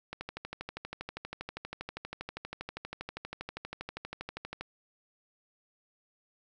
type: click train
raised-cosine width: 0.3 ms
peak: -22 dBFS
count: 57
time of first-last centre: 0.13-4.61 s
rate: 12.5 Hz
effects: none